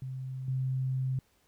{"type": "tone with level steps", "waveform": "sine", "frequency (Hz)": 130.81, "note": "C3", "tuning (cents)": 0, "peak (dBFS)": [-35, -28], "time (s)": [0.02, 1.19], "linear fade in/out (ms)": 2, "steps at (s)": 0.48, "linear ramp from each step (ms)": 2, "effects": ["pink hiss -69 dBFS RMS until 1.47 s"]}